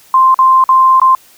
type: tone with dropouts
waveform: sine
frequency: 1046.5 Hz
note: C6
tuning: in tune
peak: -4 dBFS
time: 0.14-1.15 s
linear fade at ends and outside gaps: 2 ms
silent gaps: 0.344-0.389 / 0.64-0.69 / 0.999-1.016 s
effects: white hiss -44 dBFS RMS until 1.37 s